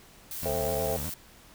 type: noise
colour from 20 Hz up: blue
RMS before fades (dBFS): -37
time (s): 0.31-1.14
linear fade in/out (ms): 2
type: tone with vibrato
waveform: 20% pulse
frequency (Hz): 76.8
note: D#2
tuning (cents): -22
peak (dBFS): -29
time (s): 0.42-1.1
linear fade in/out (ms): 10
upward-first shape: square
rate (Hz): 8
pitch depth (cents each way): 150
type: chord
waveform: sine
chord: A minor seventh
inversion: none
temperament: just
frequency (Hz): 440 / 528 / 660 / 792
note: A4 / C5 / E5 / G5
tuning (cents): 0 / +16 / +2 / +18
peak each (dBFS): -33 / -32 / -33 / -37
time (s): 0.45-0.97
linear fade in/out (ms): 10
effects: pink hiss -54 dBFS RMS until 1.54 s